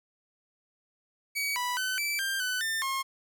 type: tone with pitch steps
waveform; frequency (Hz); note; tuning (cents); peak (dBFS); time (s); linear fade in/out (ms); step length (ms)
sawtooth; 2267 / 985 / 1517 / 2322 / 1586 / 1503 / 1800 / 1075; C#7 / B5 / F#6 / D7 / G6 / F#6 / A6 / C6; +38 / -5 / +43 / -20 / +20 / +27 / +39 / +47; -25; 1.35-3.03; 20; 210
effects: none